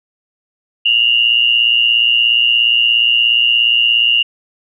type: tone pair together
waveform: sine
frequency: 2778 / 2895 Hz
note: F7 / F#7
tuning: -10 / -38 cents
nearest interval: minor second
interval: 72 cents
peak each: -12 dBFS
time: 0.85-4.23 s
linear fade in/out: 10 ms
effects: none